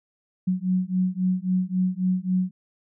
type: beating tone pair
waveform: sine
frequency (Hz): 182.5 / 186.2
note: F#3 / F#3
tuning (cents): -24 / +11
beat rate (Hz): 3.7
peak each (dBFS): -24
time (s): 0.47-2.51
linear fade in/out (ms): 10
effects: none